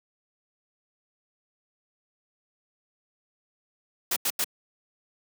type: noise bursts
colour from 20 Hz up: white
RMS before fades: -26 dBFS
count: 3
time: 4.11-4.443 s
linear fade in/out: 5 ms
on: 53 ms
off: 87 ms
effects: high-pass 200 Hz 12 dB/octave